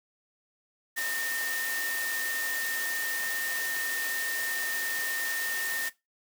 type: tone in noise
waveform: sine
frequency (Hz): 1825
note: A#6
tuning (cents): -37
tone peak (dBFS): -30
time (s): 0.96-5.9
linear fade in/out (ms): 20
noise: white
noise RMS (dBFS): -35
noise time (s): 0.96-5.9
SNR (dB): +2
effects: noise-tail reverb RT60 0.2 s tail -18 dB re dry + high-pass 300 Hz 12 dB/octave